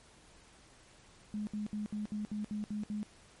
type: tone bursts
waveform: sine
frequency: 210.2 Hz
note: G#3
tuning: 21 cents sharp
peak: -34 dBFS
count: 9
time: 1.34-3.03 s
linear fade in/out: 0 ms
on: 130 ms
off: 65 ms
effects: pink hiss -60 dBFS RMS until 3.4 s + MP3 48 kbps